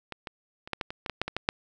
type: clicks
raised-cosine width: 0.3 ms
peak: -20 / -20 / -25 / -13 / -14 / -20 / -17 / -15 / -10 / -16 / -13 / -6 dBFS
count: 12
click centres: 0.123 / 0.272 / 0.675 / 0.733 / 0.812 / 0.905 / 1.062 / 1.097 / 1.216 / 1.28 / 1.366 / 1.489 s
effects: none